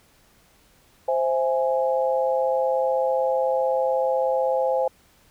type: chord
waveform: sine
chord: C augmented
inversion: none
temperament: equal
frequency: 523.3 / 659.3 / 830.6 Hz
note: C5 / E5 / G#5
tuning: 0 / 0 / 0 cents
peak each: -21 / -27 / -26 dBFS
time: 1.08-4.88 s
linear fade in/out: 5 ms
effects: pink hiss -58 dBFS RMS until 5.3 s